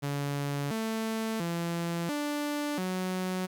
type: tone with pitch steps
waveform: sawtooth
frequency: 142.4 / 222.2 / 169.8 / 293.5 / 184.9 Hz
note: C#3 / A3 / F3 / D4 / F#3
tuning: +47 / +17 / -48 / -1 / -1 cents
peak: -26 dBFS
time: 0.02-3.47 s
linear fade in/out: 20 ms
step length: 690 ms
effects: 10-bit